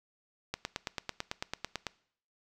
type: click train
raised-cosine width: 0.2 ms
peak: -16 dBFS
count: 13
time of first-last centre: 0.54-1.867 s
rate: 9.04 Hz
effects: noise-tail reverb RT60 0.6 s tail -21 dB re dry